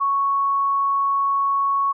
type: tone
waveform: sine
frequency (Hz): 1108.7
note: C#6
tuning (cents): 0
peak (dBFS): -17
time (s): 0-1.93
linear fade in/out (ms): 20
effects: none